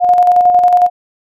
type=tone with tremolo; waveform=sine; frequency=716 Hz; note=F5; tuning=43 cents sharp; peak=-4 dBFS; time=0-0.9 s; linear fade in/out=50 ms; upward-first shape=square; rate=11 Hz; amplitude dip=40%; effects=none